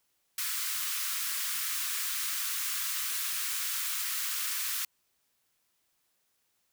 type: high-pass noise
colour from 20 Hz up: white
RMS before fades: -33 dBFS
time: 0.38-4.85 s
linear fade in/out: 2 ms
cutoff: 1100 Hz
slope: 48 dB/octave
effects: white hiss -75 dBFS RMS until 6.72 s